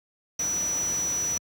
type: tone in noise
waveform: sine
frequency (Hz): 5900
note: F#8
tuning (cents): -6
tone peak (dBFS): -25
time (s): 0.39-1.38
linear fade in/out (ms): 5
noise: pink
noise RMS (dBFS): -37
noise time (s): 0.39-1.38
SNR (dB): +9
effects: high-pass 80 Hz 12 dB/octave